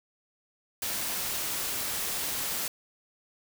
white noise, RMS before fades -32 dBFS, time 0.82-2.68 s, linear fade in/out 2 ms, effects none

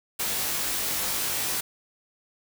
white noise with comb filter, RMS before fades -28 dBFS, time 0.19-1.61 s, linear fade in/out 10 ms, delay 20 ms, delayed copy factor +0.75, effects none

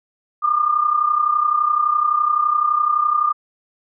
sine tone pair together, 1182.2 / 1214 Hz, D6 / D#6, +11 / -43 cents, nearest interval unison, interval 46 cents, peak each -20 / -16 dBFS, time 0.42-3.33 s, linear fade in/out 20 ms, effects none

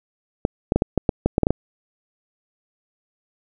clicks, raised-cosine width 2 ms, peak -3 dBFS, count 11, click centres 0.451 / 0.721 / 0.76 / 0.821 / 0.977 / 1.092 / 1.26 / 1.381 / 1.433 / 1.469 / 1.506 s, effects none

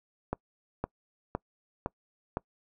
click train, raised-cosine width 1 ms, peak -16 dBFS, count 5, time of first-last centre 0.33-2.371 s, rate 1.96 Hz, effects noise-tail reverb RT60 0.1 s tail -25 dB re dry

